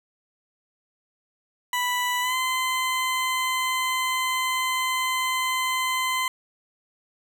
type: tone with pitch glide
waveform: 20% pulse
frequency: 987.8 to 1029.2 Hz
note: B5 to C6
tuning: 0 to -29 cents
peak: -18 dBFS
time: 1.73-6.28 s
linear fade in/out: 2 ms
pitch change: +71 cents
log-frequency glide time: 2.21-2.35 s
effects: none